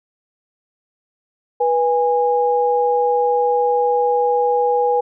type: tone pair together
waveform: sine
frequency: 488.8 / 822 Hz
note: B4 / G#5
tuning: -18 / -18 cents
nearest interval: major sixth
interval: 900 cents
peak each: -16 / -17 dBFS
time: 1.6-5.01 s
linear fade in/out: 10 ms
effects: none